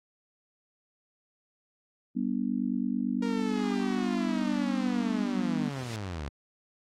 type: chord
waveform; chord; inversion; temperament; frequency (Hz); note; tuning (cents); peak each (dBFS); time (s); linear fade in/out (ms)
sine; G major; none; just; 196 / 245 / 294; G3 / B3 / D4; 0 / -14 / +2; -32 / -29 / -35; 2.15-5.7; 20
type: linear sweep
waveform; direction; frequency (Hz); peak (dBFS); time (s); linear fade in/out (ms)
sawtooth; down; 470.3 to 65.41; -30; 3.22-6.29; 5
type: noise with exponential growth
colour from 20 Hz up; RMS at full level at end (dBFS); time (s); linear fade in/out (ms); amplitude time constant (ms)
white; -36; 5.31-5.96; 1; 140
effects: low-pass 6000 Hz 12 dB/octave + AAC 48 kbps